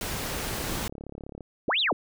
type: noise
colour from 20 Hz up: pink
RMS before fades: -32 dBFS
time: 0.01-0.88 s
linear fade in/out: 2 ms
type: click train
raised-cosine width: 2 ms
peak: -26 dBFS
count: 34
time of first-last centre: 0.47-1.407 s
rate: 35.2 Hz
type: linear two-way sweep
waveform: sine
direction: up then down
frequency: 132.3 to 4038 to 132.3 Hz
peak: -22 dBFS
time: 1.68-1.93 s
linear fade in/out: 2 ms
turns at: 1.8 s
effects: none